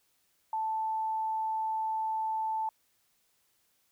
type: tone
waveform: sine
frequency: 880 Hz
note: A5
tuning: in tune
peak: -29 dBFS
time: 0.53-2.69 s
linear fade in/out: 2 ms
effects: white hiss -72 dBFS RMS until 3.91 s